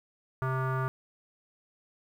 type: tone with low-pass filter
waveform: square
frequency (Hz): 130.81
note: C3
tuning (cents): 0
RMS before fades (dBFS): -30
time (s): 0.42-0.88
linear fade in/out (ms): 0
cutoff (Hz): 1300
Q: 6
effects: 10-bit